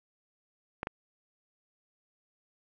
clicks, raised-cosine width 0.5 ms, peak -18 dBFS, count 2, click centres 0.831 / 0.871 s, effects none

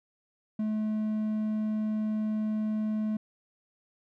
triangle tone, 215.2 Hz, A3, 38 cents flat, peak -25 dBFS, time 0.59-3.17 s, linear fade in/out 5 ms, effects none

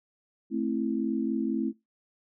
sine chord, A minor, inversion none, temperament just, 220 / 264 / 330 Hz, A3 / C4 / E4, 0 / +16 / +2 cents, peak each -30 / -30 / -31 dBFS, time 0.5-1.73 s, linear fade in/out 50 ms, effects noise-tail reverb RT60 0.2 s tail -23 dB re dry

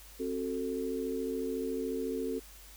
sine chord, F# diminished, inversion second, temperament just, 266.4 / 370 / 444 Hz, C4 / F#4 / A4, +31 / 0 / +16 cents, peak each -36 / -38 / -35 dBFS, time 0.19-2.4 s, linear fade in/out 20 ms, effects added 50 Hz sine -53 dBFS peak until 2.76 s + white hiss -54 dBFS RMS until 2.76 s

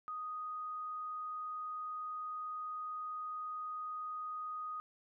sine tone, 1244.5 Hz, D#6, in tune, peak -39 dBFS, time 0.08-4.8 s, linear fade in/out 0 ms, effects none

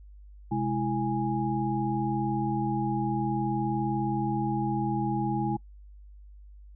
sine tone cluster, 131.2 / 210.7 / 329.5 / 826 Hz, C3 / G#3 / E4 / G#5, +5 / +25 / -1 / -10 cents, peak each -31 dBFS, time 0.51-5.57 s, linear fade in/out 10 ms, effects noise-tail reverb RT60 0.1 s tail -22 dB re dry + added 50 Hz sine -46 dBFS peak until 6.75 s

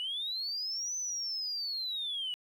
sine linear two-way sweep, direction up then down, 2890 to 6130 to 2890 Hz, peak -32 dBFS, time 0-2.34 s, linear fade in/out 0 ms, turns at 0.97 s, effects tanh soft clip ceiling -29 dBFS + 11-bit

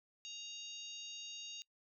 harmonic tone, 935 Hz, A#5, 5 cents sharp, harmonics 3 / 4 / 5 / 6 / 7, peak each -49 / -50 / -56 / -62 / -52 dBFS, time 0.25-1.62 s, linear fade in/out 0 ms, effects noise-tail reverb RT60 0.1 s tail -23 dB re dry

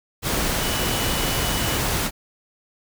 sine tone in noise, 2960 Hz, F#7, in tune, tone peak -32 dBFS, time 0.58-1.8 s, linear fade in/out 50 ms, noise pink, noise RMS -23 dBFS, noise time 0.22-2.11 s, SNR -12 dB, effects none

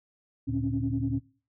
sine tone cluster, 72.9 / 114 / 143.7 / 268.8 / 279.1 Hz, D2 / A#2 / D3 / C4 / C#4, -12 / -38 / -37 / +47 / +12 cents, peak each -38 / -30 / -39 / -30 / -32 dBFS, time 0.47-1.2 s, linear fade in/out 20 ms, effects noise-tail reverb RT60 0.4 s tail -21 dB re dry + tanh soft clip ceiling -16 dBFS

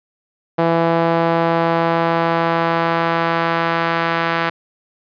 sawtooth tone with band-pass filter sweep, 166.7 Hz, E3, 20 cents sharp, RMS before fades -17 dBFS, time 0.58-4.5 s, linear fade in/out 10 ms, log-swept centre 670 to 1500 Hz, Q 1.1, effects resampled to 11025 Hz

